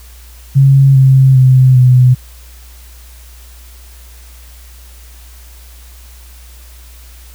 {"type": "tone with pitch steps", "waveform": "sine", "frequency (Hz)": [136.5, 133, 129.59, 126.26], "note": ["C#3", "C3", "C3", "B2"], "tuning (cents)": [-26, 29, -16, 39], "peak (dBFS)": -3, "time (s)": [0.55, 2.15], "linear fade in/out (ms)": 20, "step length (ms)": 400, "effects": ["added 60 Hz sine -34 dBFS peak until 7.34 s", "white hiss -42 dBFS RMS until 7.34 s"]}